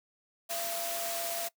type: tone in noise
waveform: sine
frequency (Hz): 680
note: F5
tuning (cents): -46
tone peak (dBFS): -37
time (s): 0.49-1.49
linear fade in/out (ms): 20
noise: white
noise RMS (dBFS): -36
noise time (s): 0.49-1.49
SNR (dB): -4
effects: noise-tail reverb RT60 0.1 s tail -21 dB re dry + high-pass 300 Hz 12 dB/octave